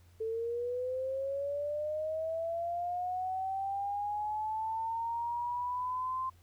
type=linear sweep; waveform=sine; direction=up; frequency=440 to 1046.5 Hz; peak=-32 dBFS; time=0.2-6.3 s; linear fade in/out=10 ms; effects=added 87 Hz sine -58 dBFS peak until 6.42 s + pink hiss -68 dBFS RMS until 6.42 s